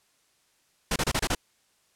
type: noise bursts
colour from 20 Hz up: pink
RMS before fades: -25 dBFS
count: 6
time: 0.91-1.35 s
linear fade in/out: 5 ms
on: 50 ms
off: 28 ms
effects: white hiss -67 dBFS RMS until 1.95 s + low-pass 10000 Hz 12 dB/octave